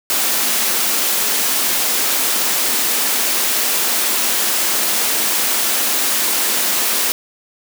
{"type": "high-pass noise", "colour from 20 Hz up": "white", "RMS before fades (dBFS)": -17, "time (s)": [0.1, 7.12], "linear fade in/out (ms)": 0, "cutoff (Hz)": 190, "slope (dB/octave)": 48, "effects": []}